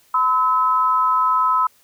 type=tone pair together; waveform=sine; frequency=1014 / 1292.4 Hz; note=B5 / E6; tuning=+45 / -35 cents; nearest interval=major third; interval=420 cents; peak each=-17 dBFS; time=0.14-1.67 s; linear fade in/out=5 ms; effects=white hiss -56 dBFS RMS until 1.83 s